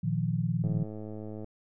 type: chord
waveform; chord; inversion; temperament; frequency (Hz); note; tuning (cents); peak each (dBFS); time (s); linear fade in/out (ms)
sine; Bb suspended fourth; none; equal; 116.54 / 155.56 / 174.61; Bb2 / Eb3 / F3; 0 / 0 / 0; -31 / -30 / -31; 0.03-0.84; 10
type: click train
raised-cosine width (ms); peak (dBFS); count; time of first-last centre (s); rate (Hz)
2; -28; 87; 0.64-1.444; 107
effects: none